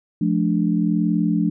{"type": "chord", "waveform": "sine", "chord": "D minor", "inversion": "first", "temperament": "equal with one note detuned", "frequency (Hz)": [174.61, 215.5, 293.7], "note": ["F3", "A3", "D4"], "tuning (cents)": [0, -36, 0], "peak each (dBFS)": [-20, -21, -22], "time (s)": [0.21, 1.5], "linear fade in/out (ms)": 5, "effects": []}